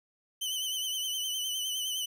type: tone with vibrato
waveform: sawtooth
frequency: 3034 Hz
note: F#7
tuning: 43 cents sharp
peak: -28 dBFS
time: 0.41-2.06 s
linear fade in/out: 10 ms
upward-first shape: sine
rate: 9.7 Hz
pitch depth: 50 cents each way
effects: none